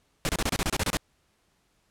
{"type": "noise bursts", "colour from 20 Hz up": "pink", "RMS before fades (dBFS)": -26, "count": 11, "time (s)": [0.25, 0.97], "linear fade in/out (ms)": 0, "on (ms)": 40, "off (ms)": 28, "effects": ["pink hiss -69 dBFS RMS until 1.9 s", "low-pass 11000 Hz 12 dB/octave"]}